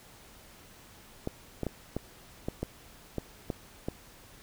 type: clicks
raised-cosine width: 2 ms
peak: -18 dBFS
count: 9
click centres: 1.274 / 1.633 / 1.667 / 1.966 / 2.485 / 2.63 / 3.183 / 3.502 / 3.885 s
effects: pink hiss -54 dBFS RMS until 4.42 s